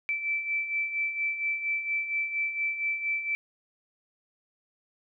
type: beating tone pair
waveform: sine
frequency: 2322 / 2326.3 Hz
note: D7 / D7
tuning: -20 / -17 cents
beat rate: 4.3 Hz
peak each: -35 / -28 dBFS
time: 0.09-3.35 s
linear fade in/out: 0 ms
effects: none